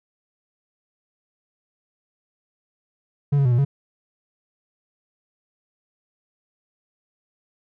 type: tone with pitch steps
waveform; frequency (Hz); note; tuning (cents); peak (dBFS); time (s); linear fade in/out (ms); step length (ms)
triangle; 143 / 139.1 / 123.8 / 119.7 / 139.6; D3 / C#3 / B2 / A#2 / C#3; -46 / +6 / +5 / +46 / +13; -13; 3.32-3.65; 10; 66
effects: none